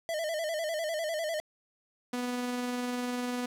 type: tone with vibrato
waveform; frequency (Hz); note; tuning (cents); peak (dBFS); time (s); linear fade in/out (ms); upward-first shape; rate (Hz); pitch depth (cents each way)
square; 637; D#5; +41; -31; 0.09-1.4; 0; square; 10; 77
type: tone with tremolo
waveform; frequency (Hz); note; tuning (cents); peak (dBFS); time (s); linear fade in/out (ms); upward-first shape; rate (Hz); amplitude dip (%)
sawtooth; 246.5; B3; -3; -26; 2.13-3.46; 5; triangle; 20; 30
effects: low-pass 12000 Hz 12 dB/octave + 9-bit